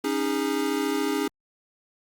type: chord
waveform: square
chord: C# suspended second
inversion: none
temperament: equal with one note detuned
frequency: 277.2 / 311.1 / 408.6 Hz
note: C#4 / D#4 / G#4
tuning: 0 / 0 / -28 cents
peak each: -29 dBFS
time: 0.04-1.28 s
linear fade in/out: 5 ms
effects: Opus 48 kbps